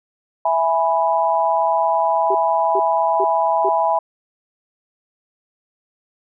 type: chord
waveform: sine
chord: E major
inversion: none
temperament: equal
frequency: 659.3 / 830.6 / 987.8 Hz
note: E5 / G#5 / B5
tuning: 0 / 0 / 0 cents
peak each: -19 dBFS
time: 0.45-3.99 s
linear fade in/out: 5 ms
type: tone bursts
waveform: sine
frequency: 392 Hz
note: G4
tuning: in tune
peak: -19 dBFS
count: 4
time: 2.3-3.692 s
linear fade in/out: 5 ms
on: 48 ms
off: 400 ms
effects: none